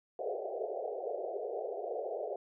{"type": "band-pass noise", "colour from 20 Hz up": "pink", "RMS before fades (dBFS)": -38, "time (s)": [0.19, 2.36], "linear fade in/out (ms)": 2, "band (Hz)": [380, 740], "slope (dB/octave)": 96, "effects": []}